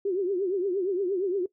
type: tone with vibrato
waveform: sine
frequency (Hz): 377.2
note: F#4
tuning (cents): +33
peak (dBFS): -24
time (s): 0.05-1.46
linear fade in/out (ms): 5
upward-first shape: triangle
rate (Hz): 8.6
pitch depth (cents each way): 160
effects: noise-tail reverb RT60 0.1 s tail -19 dB re dry